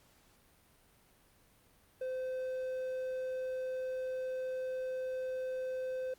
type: tone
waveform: triangle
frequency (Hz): 515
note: C5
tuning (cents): -28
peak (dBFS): -33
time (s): 2.01-6.14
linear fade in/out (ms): 5
effects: pink hiss -66 dBFS RMS until 6.18 s + Opus 48 kbps